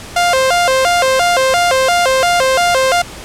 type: tone with vibrato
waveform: sawtooth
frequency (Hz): 607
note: D#5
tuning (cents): -43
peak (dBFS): -6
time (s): 0.16-3.02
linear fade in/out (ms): 5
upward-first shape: square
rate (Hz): 2.9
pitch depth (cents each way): 250
effects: pink hiss -31 dBFS RMS until 3.24 s + low-pass 10000 Hz 12 dB/octave